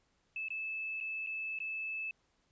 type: tone with dropouts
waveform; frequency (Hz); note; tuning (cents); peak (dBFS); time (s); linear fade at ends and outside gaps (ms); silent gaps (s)
sine; 2617; E7; -13; -36; 0.36-2.11; 2; 0.485-0.504 / 1.003-1.009 / 1.264-1.27 / 1.589-1.602
effects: pink hiss -75 dBFS RMS until 2.51 s + resampled to 16000 Hz